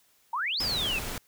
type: exponential two-way sweep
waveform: sine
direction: up then down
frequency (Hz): 875 to 5274 to 2512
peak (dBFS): -27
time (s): 0.33-0.99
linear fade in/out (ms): 5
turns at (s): 0.61
type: noise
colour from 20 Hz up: pink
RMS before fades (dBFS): -35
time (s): 0.6-1.18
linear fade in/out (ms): 2
effects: white hiss -65 dBFS RMS until 1.27 s